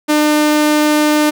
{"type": "tone", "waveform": "sawtooth", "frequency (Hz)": 301.1, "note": "D4", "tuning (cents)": 43, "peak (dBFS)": -6, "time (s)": [0.08, 1.31], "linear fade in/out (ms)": 20, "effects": []}